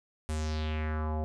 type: tone with low-pass filter sweep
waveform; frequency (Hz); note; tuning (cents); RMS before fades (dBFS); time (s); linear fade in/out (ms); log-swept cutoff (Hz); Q
square; 77.6; D#2; -4; -32; 0.29-1.24; 0; 9600 to 660; 2.8
effects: none